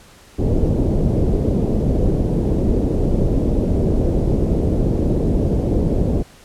pink low-pass noise, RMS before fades -17 dBFS, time 0.38-6.23 s, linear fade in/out 20 ms, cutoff 500 Hz, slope 24 dB/octave, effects pink hiss -46 dBFS RMS until 6.44 s + low-pass 11000 Hz 12 dB/octave

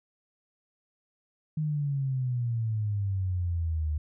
sine exponential sweep, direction down, 156.4 to 74.7 Hz, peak -26 dBFS, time 1.57-3.98 s, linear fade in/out 5 ms, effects none

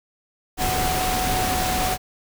sine tone in noise, 741 Hz, F#5, 2 cents sharp, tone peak -24 dBFS, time 0.57-1.98 s, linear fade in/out 50 ms, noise pink, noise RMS -24 dBFS, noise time 0.57-1.98 s, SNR -3 dB, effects none

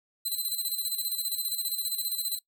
5% pulse tone with tremolo, 4053 Hz, B7, 44 cents sharp, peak -20 dBFS, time 0.25-2.39 s, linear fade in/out 10 ms, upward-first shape square, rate 15 Hz, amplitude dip 55%, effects noise-tail reverb RT60 0.1 s tail -18 dB re dry

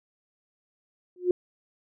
sine tone with exponential growth, 359.6 Hz, F#4, 49 cents flat, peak -15 dBFS, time 1.16-1.31 s, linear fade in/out 2 ms, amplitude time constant 32 ms, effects none

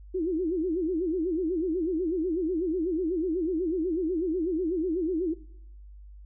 sine tone with vibrato, 342.4 Hz, F4, 34 cents flat, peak -25 dBFS, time 0.14-5.34 s, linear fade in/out 10 ms, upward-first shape sine, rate 8.1 Hz, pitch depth 180 cents each way, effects noise-tail reverb RT60 0.8 s tail -19 dB re dry + added 50 Hz sine -44 dBFS peak until 6.25 s

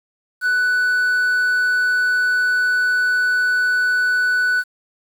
triangle tone with quantisation, 1488 Hz, F#6, 9 cents sharp, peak -13 dBFS, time 0.41-4.64 s, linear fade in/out 50 ms, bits 7, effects none

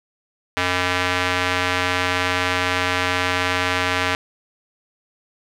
square tone with band-pass filter, 90.4 Hz, F#2, 40 cents flat, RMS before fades -21 dBFS, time 0.57-4.15 s, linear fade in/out 0 ms, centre 2100 Hz, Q 1, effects none

